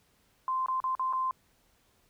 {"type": "tone with dropouts", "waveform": "sine", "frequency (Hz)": 1040, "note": "C6", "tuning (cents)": -11, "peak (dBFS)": -27, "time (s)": [0.48, 1.31], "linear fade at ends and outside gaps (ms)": 1, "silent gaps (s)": [[0.661, 0.684], [0.802, 0.84], [0.951, 0.995], [1.127, 1.133]], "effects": ["pink hiss -68 dBFS RMS until 2.09 s"]}